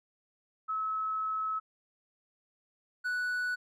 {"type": "tone pair in turn", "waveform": ["sine", "triangle"], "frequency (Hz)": [1293, 1479.2], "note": ["E6", "F#6"], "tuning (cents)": [-34, -1], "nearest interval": "major second", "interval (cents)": 233, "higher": "second", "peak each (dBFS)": [-30, -28], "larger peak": "second", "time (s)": [[0.68, 1.6], [3.04, 3.56]], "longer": "first", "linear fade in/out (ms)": 20, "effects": []}